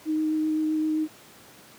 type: tone with vibrato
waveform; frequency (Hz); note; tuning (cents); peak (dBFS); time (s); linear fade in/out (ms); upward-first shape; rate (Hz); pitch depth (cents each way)
sine; 311.1; D#4; 0; -22; 0.05-1.08; 50; sine; 7.7; 10
effects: pink hiss -50 dBFS RMS until 1.78 s + high-pass 150 Hz 12 dB/octave